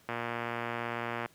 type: click train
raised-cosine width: 0.5 ms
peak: -19 dBFS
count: 139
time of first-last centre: 0.09-1.259 s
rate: 118 Hz
effects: pink hiss -62 dBFS RMS until 1.34 s + high-pass 100 Hz 12 dB/octave